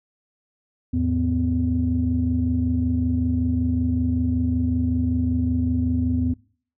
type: tone cluster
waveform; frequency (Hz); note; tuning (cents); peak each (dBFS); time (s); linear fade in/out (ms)
sine; 80.1 / 105.4 / 251.6; E2 / G#2 / B3; -49 / +26 / +32; -23 / -26 / -21; 0.93-6.34; 10
effects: noise-tail reverb RT60 0.5 s tail -24 dB re dry + tanh soft clip ceiling -11 dBFS